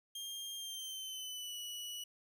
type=tone with pitch glide; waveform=sawtooth; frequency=3206 to 2940 Hz; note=G7 to F#7; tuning=+38 to -12 cents; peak=-39 dBFS; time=0.15-2.04 s; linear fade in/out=5 ms; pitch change=-150 cents; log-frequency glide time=0.57-1.58 s; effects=none